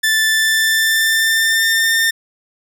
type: tone with pitch glide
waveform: sawtooth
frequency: 1760 to 1807.4 Hz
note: A6 to A6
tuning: 0 to +46 cents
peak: -9 dBFS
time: 0.03-2.11 s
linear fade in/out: 10 ms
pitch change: +46 cents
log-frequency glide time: 0.27-1.93 s
effects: none